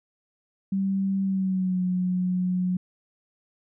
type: tone with pitch glide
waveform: sine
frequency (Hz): 194 to 182.06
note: G3 to F#3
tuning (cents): -18 to -28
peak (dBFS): -22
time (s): 0.72-2.77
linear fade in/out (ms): 5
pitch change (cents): -110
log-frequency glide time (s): 1.23-1.82
effects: none